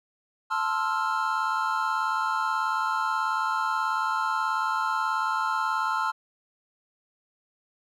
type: chord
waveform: triangle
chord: F major seventh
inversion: first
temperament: equal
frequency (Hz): 880 / 1046.5 / 1318.5 / 1396.9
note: A5 / C6 / E6 / F6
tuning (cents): 0 / 0 / 0 / 0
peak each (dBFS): -28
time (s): 0.5-6.12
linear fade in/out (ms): 20
effects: none

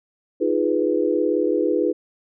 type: chord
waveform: sine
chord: F half-diminished seventh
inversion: third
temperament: equal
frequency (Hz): 311.1 / 349.2 / 415.3 / 493.9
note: Eb4 / F4 / Ab4 / Cb5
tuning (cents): 0 / 0 / 0 / 0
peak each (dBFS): -23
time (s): 0.4-1.93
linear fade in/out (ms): 20
effects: none

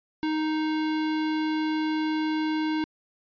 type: tone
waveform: square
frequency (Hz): 311.3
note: D#4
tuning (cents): +1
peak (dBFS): -25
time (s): 0.23-2.84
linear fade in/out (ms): 0
effects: resampled to 11025 Hz

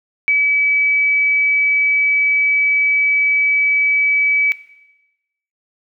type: tone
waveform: sine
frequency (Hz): 2289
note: D7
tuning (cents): -45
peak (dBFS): -11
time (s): 0.28-4.52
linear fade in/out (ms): 0
effects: noise-tail reverb RT60 1.0 s tail -17 dB re dry

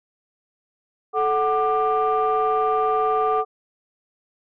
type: tone cluster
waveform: sine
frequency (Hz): 435.8 / 744 / 1189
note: A4 / F#5 / D6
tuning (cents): -17 / +9 / +21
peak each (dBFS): -21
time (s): 1.13-3.45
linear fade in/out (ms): 50
effects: tanh soft clip ceiling -12 dBFS

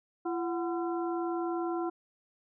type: harmonic tone with a mistuned harmonic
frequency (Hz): 340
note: F4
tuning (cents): -46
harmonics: 1 / 2 / 3 / 4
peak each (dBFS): -31 / -37 / -41 / -43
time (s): 0.25-1.9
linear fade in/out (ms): 10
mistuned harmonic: 2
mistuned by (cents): +140
effects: none

